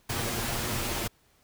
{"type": "noise with comb filter", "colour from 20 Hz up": "pink", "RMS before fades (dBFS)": -31, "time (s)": [0.09, 1.08], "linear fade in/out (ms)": 10, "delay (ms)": 8.6, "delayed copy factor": 0.5, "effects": ["pink hiss -65 dBFS RMS until 1.43 s"]}